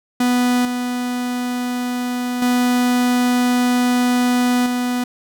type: tone with level steps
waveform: 45% pulse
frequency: 246.9 Hz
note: B3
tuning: in tune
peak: -14 / -20 / -14 / -18 dBFS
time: 0.2-5.04 s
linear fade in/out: 5 ms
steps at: 0.65 / 2.42 / 4.66 s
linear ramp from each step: 2 ms
effects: none